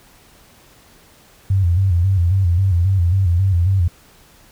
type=tone with vibrato; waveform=sine; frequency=91.3 Hz; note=F#2; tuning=23 cents flat; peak=-12 dBFS; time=1.5-3.88 s; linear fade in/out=5 ms; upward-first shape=square; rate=3.7 Hz; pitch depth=99 cents each way; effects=pink hiss -49 dBFS RMS until 4.51 s